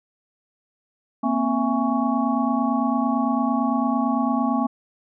sine tone cluster, 233.4 / 262.3 / 665 / 828 / 1116 Hz, A#3 / C4 / E5 / G#5 / C#6, +2 / +4 / +15 / -5 / +11 cents, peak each -23 / -23 / -30 / -27 / -28 dBFS, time 1.23-4.67 s, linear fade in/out 10 ms, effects none

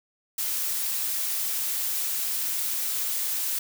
blue noise, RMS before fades -28 dBFS, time 0.38-3.59 s, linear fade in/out 5 ms, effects none

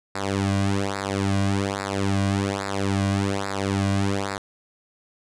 sawtooth tone with flanger, 98.5 Hz, G2, 9 cents sharp, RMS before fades -24 dBFS, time 0.15-4.38 s, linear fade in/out 5 ms, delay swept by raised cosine 0.32 to 2.32 ms, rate 1.2 Hz, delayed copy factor -1, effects resampled to 22050 Hz

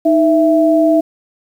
sine tone pair together, 312.4 / 662 Hz, D#4 / E5, +7 / +7 cents, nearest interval octave + minor second, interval 1300 cents, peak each -11 dBFS, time 0.05-1.01 s, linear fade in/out 10 ms, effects 7-bit

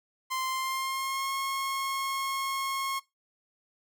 sawtooth tone with pitch glide, 1043 to 1084.2 Hz, C6 to C#6, -6 to -39 cents, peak -26 dBFS, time 0.3-3 s, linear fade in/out 20 ms, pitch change +67 cents, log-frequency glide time 0.46-1.32 s, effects noise-tail reverb RT60 0.2 s tail -19 dB re dry

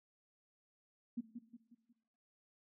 sine tone with echo, 237.1 Hz, A#3, 30 cents sharp, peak -36 dBFS, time 1.17-1.21 s, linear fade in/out 10 ms, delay 180 ms, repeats 4, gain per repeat -7 dB, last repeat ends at 1.93 s, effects noise-tail reverb RT60 1.0 s tail -17 dB re dry

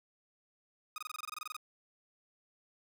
sawtooth tone bursts, 1244.5 Hz, D#6, in tune, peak -35 dBFS, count 14, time 0.96-1.566 s, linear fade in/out 2 ms, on 21 ms, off 24 ms, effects none

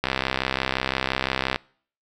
click train, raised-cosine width 0.3 ms, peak -6 dBFS, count 101, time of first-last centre 0.04-1.56 s, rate 65.8 Hz, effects noise-tail reverb RT60 0.5 s tail -24 dB re dry

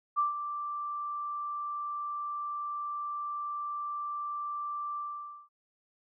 sine tone with ADSR envelope, 1174.7 Hz, D6, in tune, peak -23 dBFS, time 0.16-5.49 s, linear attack 28 ms, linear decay 140 ms, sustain -10 dB, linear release 520 ms, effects none

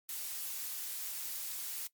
blue noise, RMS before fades -40 dBFS, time 0.09-1.87 s, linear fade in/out 2 ms, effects noise-tail reverb RT60 0.1 s tail -18 dB re dry + MP3 96 kbps

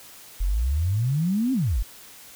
sine exponential two-way sweep, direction up then down, 41.2 to 273.8 to 41.2 Hz, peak -20 dBFS, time 0.4-1.83 s, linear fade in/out 10 ms, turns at 1.53 s, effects white hiss -46 dBFS RMS until 2.35 s

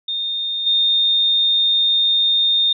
sine tone with level steps, 3653 Hz, A#7, 36 cents flat, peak -20 / -13 dBFS, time 0.08-2.73 s, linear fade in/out 5 ms, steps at 0.66 s, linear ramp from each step 10 ms, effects none

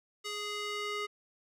square tone with band-pass filter sweep, 415.3 Hz, G#4, in tune, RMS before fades -37 dBFS, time 0.24-1.07 s, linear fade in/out 20 ms, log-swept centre 4000 to 2000 Hz, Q 0.84, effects none

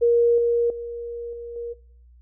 sine tone with level steps, 471.8 Hz, A#4, 21 cents sharp, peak -14 / -17 / -29 / -32 / -28 dBFS, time 0.01-1.74 s, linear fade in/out 20 ms, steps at 0.38 / 0.7 / 1.33 / 1.56 s, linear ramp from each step 2 ms, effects noise-tail reverb RT60 0.5 s tail -21 dB re dry + added 60 Hz sine -48 dBFS peak until 2.21 s

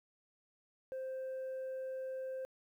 sine tone, 523.3 Hz, C5, in tune, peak -36 dBFS, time 0.92-2.45 s, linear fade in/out 0 ms, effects tanh soft clip ceiling -38 dBFS + 12-bit

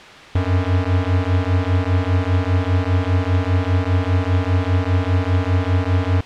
square beating tone pair, 89 / 94 Hz, F2 / F#2, +33 / +28 cents, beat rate 5 Hz, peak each -19 dBFS, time 0.35-6.21 s, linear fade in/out 5 ms, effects white hiss -38 dBFS RMS until 6.25 s + low-pass 3000 Hz 12 dB/octave

